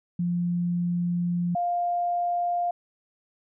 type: tone pair in turn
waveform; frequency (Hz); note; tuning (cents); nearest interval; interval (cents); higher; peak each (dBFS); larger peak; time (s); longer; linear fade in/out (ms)
sine; 174.61 / 701.1; F3 / F5; 0 / +7; 2 octaves; 2407; second; -23; neither; 0.19-1.55 / 1.55-2.71; first; 5
effects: none